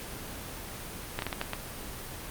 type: slowing click train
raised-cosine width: 0.3 ms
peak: -14 dBFS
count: 6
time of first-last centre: 1.19-1.534 s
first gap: 32 ms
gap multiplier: 1.39
effects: pink hiss -40 dBFS RMS until 2.3 s + Opus 24 kbps